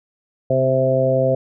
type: harmonic tone with a mistuned harmonic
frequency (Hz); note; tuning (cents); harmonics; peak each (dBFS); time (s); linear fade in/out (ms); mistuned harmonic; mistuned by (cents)
131.5; C3; +9; 1 / 2 / 3 / 4 / 5; -21 / -26 / -25 / -17 / -20; 0.5-1.35; 5; 2; -28
effects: none